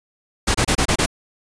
pink noise bursts, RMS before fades -17 dBFS, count 6, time 0.47-1.061 s, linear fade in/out 10 ms, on 76 ms, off 27 ms, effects resampled to 22050 Hz

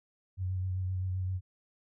sine tone with vibrato, 92.8 Hz, F#2, 6 cents sharp, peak -30 dBFS, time 0.37-1.41 s, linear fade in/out 50 ms, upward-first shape sine, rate 7.7 Hz, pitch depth 24 cents each way, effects none

